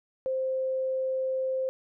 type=tone; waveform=sine; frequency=523.3 Hz; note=C5; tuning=in tune; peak=-26 dBFS; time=0.26-1.69 s; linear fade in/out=0 ms; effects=none